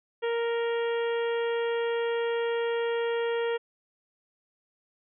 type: harmonic tone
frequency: 466.2 Hz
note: A#4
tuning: in tune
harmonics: 1 / 2 / 3 / 4 / 5 / 6 / 7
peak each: -26 / -37 / -40 / -39 / -45 / -44 / -45 dBFS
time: 0.22-3.58 s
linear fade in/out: 20 ms
effects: none